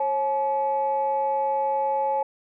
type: tone pair together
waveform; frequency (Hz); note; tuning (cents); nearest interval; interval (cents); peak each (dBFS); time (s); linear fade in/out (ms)
sine; 543.1 / 855; C#5 / A5; -36 / -50; minor sixth; 786; -25 / -22; 0-2.23; 5
effects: tanh soft clip ceiling -15 dBFS